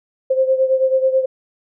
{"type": "beating tone pair", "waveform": "sine", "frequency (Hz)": [523.3, 532.5], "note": ["C5", "C5"], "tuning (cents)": [0, 30], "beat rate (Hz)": 9.2, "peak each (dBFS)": [-14, -19], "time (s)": [0.3, 1.26], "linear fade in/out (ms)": 10, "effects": []}